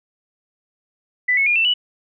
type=tone with pitch steps; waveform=sine; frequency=1991 / 2196 / 2423 / 2673 / 2949 Hz; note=B6 / C#7 / D#7 / E7 / F#7; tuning=+14 / -17 / -47 / +23 / -6 cents; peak=-14 dBFS; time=1.28-1.74 s; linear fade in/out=10 ms; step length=92 ms; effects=none